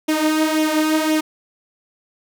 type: tone with flanger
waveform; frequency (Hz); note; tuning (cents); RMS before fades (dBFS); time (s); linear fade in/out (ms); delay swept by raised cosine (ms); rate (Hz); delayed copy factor
sawtooth; 311.1; D#4; 0; -18; 0.08-1.21; 10; 0.32 to 4.02; 1.9; +0.6
effects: none